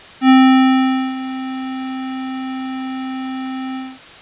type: tone with ADSR envelope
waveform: square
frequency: 261.6 Hz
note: C4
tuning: in tune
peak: -6 dBFS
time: 0.21-3.99 s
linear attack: 81 ms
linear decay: 850 ms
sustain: -17 dB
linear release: 230 ms
effects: white hiss -38 dBFS RMS until 4.21 s + resampled to 8000 Hz

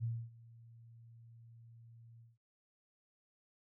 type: tone with ADSR envelope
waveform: sine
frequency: 115.6 Hz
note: A#2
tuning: 14 cents flat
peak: -33 dBFS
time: 0-2.38 s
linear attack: 38 ms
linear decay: 260 ms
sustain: -22 dB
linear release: 180 ms
effects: none

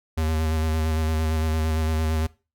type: tone with vibrato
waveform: square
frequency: 79.1 Hz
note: D#2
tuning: 29 cents sharp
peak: -22 dBFS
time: 0.17-2.27 s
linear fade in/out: 10 ms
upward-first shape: square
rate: 8.8 Hz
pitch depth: 22 cents each way
effects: noise-tail reverb RT60 0.3 s tail -20 dB re dry

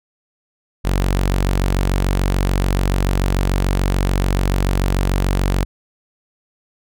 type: tone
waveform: sawtooth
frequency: 46.88 Hz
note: F#1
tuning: 23 cents sharp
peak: -11 dBFS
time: 0.84-5.65 s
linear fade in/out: 20 ms
effects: none

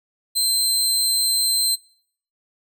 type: tone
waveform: 20% pulse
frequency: 4115 Hz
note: C8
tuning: 30 cents flat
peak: -12 dBFS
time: 0.35-1.76 s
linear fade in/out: 20 ms
effects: noise-tail reverb RT60 0.6 s tail -22 dB re dry

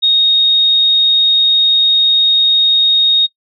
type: tone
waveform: sine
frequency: 3729 Hz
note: A#7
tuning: in tune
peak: -7 dBFS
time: 0.02-3.27 s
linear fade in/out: 20 ms
effects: noise-tail reverb RT60 0.1 s tail -24 dB re dry

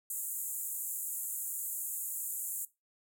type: band-pass noise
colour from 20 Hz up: white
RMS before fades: -38 dBFS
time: 0.1-2.65 s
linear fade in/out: 2 ms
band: 6900 to 16000 Hz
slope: 96 dB/octave
effects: noise-tail reverb RT60 0.2 s tail -17 dB re dry

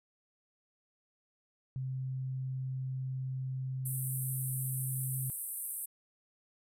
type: tone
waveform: sine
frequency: 130.81 Hz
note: C3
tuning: in tune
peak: -34 dBFS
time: 1.76-5.3 s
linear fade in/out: 0 ms
type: band-pass noise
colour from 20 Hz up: white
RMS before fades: -40 dBFS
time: 3.85-5.86 s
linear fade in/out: 10 ms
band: 8400 to 14000 Hz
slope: 96 dB/octave
effects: none

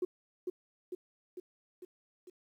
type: tone with echo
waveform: sine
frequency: 363.5 Hz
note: F#4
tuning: 31 cents flat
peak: -28 dBFS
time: 0.02-0.05 s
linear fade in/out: 5 ms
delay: 450 ms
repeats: 5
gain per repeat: -4 dB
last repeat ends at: 2.3 s
effects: tanh soft clip ceiling -25 dBFS + 11-bit

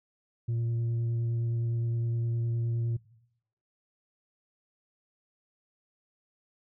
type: tone with vibrato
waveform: sine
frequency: 116.5 Hz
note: A#2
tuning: 1 cent flat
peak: -24 dBFS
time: 0.48-2.97 s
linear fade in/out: 10 ms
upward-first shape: triangle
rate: 9.7 Hz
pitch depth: 12 cents each way
effects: noise-tail reverb RT60 0.8 s tail -21 dB re dry + tanh soft clip ceiling -26 dBFS

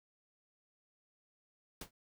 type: noise with exponential decay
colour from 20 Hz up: pink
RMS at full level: -39 dBFS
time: 1.81-1.91 s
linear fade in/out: 5 ms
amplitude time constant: 21 ms
effects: none

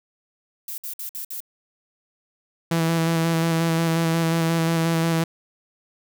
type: noise bursts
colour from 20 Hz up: violet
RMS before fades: -32 dBFS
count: 5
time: 0.68-1.404 s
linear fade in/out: 2 ms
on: 100 ms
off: 56 ms
type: tone with vibrato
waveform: sawtooth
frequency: 164.81 Hz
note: E3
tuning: in tune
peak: -15 dBFS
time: 2.71-5.24 s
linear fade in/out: 5 ms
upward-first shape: square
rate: 5.6 Hz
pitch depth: 16 cents each way
effects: none

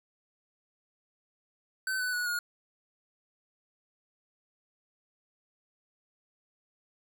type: tone with pitch steps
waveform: square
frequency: 1528 / 1496.6 / 1465.8 / 1435.6 Hz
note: G6 / F#6 / F#6 / F6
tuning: -45 / +19 / -17 / +47 cents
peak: -30 dBFS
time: 1.87-2.39 s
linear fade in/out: 2 ms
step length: 130 ms
effects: none

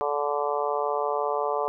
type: harmonic tone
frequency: 145.5 Hz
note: D3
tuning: 16 cents flat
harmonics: 3 / 4 / 5 / 6 / 7 / 8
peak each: -29 / -30 / -31 / -32 / -32 / -33 dBFS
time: 0.01-1.68 s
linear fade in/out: 0 ms
effects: none

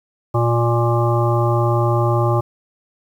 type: harmonic tone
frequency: 118.1 Hz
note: A#2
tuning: 23 cents sharp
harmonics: 1 / 3 / 5 / 7 / 9 / 10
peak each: -16 / -21 / -23 / -24 / -26 / -26 dBFS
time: 0.34-2.41 s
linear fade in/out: 10 ms
effects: 8-bit

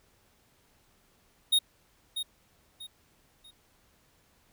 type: tone with echo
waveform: square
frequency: 3729 Hz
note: A#7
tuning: in tune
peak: -21 dBFS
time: 1.52-1.59 s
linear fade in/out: 10 ms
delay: 640 ms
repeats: 3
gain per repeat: -10 dB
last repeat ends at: 3.51 s
effects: pink hiss -66 dBFS RMS until 4.52 s

